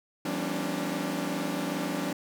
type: tone cluster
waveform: sawtooth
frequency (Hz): 168.2 / 194.7 / 239.5 / 273.6 / 296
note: E3 / G3 / A#3 / C#4 / D4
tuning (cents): +35 / -12 / +47 / -23 / +14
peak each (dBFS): -33 / -32 / -35 / -31 / -30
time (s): 0.25-2.13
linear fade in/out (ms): 5
effects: none